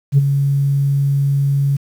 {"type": "tone with ADSR envelope", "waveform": "sine", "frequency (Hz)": 139.8, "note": "C#3", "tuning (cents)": 15, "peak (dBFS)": -4, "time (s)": [0.12, 1.77], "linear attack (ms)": 57, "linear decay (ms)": 25, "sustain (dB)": -8, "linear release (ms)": 11, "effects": ["tanh soft clip ceiling -4 dBFS", "7-bit"]}